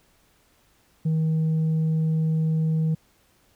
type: tone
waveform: sine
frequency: 159 Hz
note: D#3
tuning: 38 cents sharp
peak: -17 dBFS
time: 1.05-2.95 s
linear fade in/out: 10 ms
effects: tanh soft clip ceiling -19 dBFS + pink hiss -62 dBFS RMS until 3.55 s